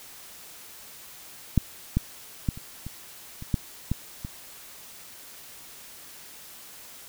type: clicks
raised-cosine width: 5 ms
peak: -6 / -9 / -11 / -27 / -23 / -25 / -10 / -12 / -21 dBFS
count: 9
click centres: 1.577 / 1.97 / 2.488 / 2.575 / 2.866 / 3.424 / 3.542 / 3.916 / 4.249 s
effects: white hiss -46 dBFS RMS until 7.08 s